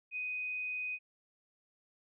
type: tone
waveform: sine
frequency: 2498 Hz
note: D#7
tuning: 6 cents sharp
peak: -35 dBFS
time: 0.11-0.99 s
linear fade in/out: 50 ms
effects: none